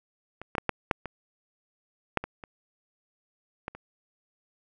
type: clicks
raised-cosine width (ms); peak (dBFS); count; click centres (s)
0.5; -24 / -16 / -9 / -9 / -7 / -20 / -8 / -19 / -26 / -18 / -27; 11; 0.416 / 0.552 / 0.582 / 0.693 / 0.912 / 1.057 / 2.173 / 2.24 / 2.438 / 3.681 / 3.75
effects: none